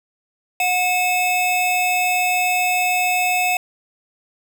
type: tone pair together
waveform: square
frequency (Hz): 727.1 / 2600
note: F#5 / E7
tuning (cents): -30 / -24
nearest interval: octave + minor seventh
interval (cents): 2206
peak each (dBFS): -20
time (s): 0.6-3.57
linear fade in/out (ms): 2
effects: none